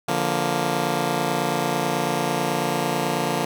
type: chord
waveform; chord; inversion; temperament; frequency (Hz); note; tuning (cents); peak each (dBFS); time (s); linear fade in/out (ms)
10% pulse; Bb major; first; just; 145.68 / 174.81 / 233.1; D3 / F3 / Bb3; -14 / +2 / 0; -18; 0.08-3.45; 5
effects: none